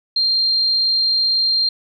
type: tone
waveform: sine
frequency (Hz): 4186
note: C8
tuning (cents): 0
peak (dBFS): -14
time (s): 0.16-1.69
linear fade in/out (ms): 5
effects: none